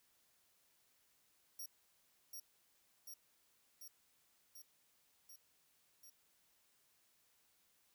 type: tone with echo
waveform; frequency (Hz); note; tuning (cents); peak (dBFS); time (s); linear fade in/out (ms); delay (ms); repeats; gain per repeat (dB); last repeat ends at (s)
10% pulse; 5640; F8; +16; -40; 1.59-1.66; 5; 740; 6; -2; 6.1
effects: white hiss -75 dBFS RMS until 7.94 s